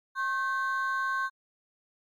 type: ring-modulated tone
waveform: triangle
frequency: 1312 Hz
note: E6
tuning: 9 cents flat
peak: -21 dBFS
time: 0.15-1.3 s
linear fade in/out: 50 ms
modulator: 233 Hz
effects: tanh soft clip ceiling -20 dBFS + MP3 64 kbps